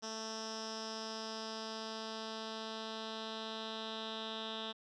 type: tone with low-pass filter sweep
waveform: 10% pulse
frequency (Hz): 221.2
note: A3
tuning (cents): +9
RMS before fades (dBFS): -43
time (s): 0.02-4.73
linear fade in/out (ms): 20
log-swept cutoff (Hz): 5600 to 3700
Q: 6.1
effects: none